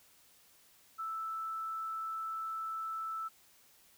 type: tone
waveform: sine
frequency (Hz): 1318.5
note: E6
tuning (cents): 0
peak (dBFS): -36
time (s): 0.98-3.29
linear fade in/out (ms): 20
effects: white hiss -64 dBFS RMS until 3.97 s